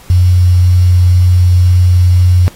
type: tone with quantisation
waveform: sine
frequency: 89.8 Hz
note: F2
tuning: 49 cents sharp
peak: -4 dBFS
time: 0.1-2.48 s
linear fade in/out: 0 ms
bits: 5
effects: pink hiss -39 dBFS RMS until 2.55 s + AAC 48 kbps